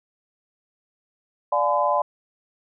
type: chord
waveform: sine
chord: D diminished seventh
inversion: none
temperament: just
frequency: 587.3 / 704.8 / 845.8 / 1014.9 Hz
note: D5 / F5 / Ab5 / Cb6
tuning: 0 / +16 / +31 / +47 cents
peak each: -23 / -26 / -25 / -22 dBFS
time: 1.52-2.02 s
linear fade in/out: 5 ms
effects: none